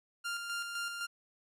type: tone with tremolo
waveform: sawtooth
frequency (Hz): 1396.9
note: F6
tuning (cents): 0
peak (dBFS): -31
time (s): 0.24-1.07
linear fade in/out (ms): 20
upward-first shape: square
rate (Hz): 3.9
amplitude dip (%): 40
effects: low-pass 12000 Hz 12 dB/octave